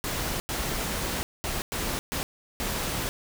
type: noise bursts at uneven times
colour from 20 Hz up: pink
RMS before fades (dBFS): -30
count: 6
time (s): 0.04-0.4 / 0.49-1.23 / 1.44-1.62 / 1.72-1.99 / 2.12-2.23 / 2.6-3.09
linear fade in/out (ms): 0
effects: none